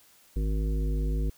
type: harmonic tone with a mistuned harmonic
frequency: 51.91 Hz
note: G#1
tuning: in tune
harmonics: 1 / 3 / 5 / 7 / 9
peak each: -25 / -35 / -39 / -42 / -44 dBFS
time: 0.36-1.3 s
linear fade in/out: 5 ms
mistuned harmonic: 1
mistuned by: +27 cents
effects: white hiss -59 dBFS RMS until 1.37 s